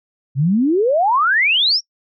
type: exponential sweep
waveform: sine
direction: up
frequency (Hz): 126.4 to 5730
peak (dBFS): -12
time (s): 0.35-1.81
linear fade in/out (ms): 50
effects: noise-tail reverb RT60 0.1 s tail -24 dB re dry